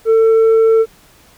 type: tone with tanh clipping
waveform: sine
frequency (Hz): 447.8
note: A4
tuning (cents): +30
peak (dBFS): -8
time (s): 0.05-0.86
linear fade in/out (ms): 50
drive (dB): 3
effects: pink hiss -47 dBFS RMS until 1.37 s